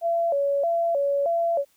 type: tone with vibrato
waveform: sine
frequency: 617 Hz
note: D#5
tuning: 15 cents flat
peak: -20 dBFS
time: 0.01-1.65 s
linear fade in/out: 50 ms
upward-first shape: square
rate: 1.6 Hz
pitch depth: 160 cents each way
effects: white hiss -64 dBFS RMS until 1.76 s